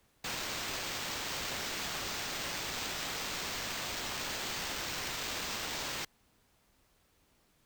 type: noise with sample-and-hold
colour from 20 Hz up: blue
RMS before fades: -38 dBFS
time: 0.24-6.05 s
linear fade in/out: 5 ms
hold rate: 11025 Hz
effects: pink hiss -70 dBFS RMS until 7.65 s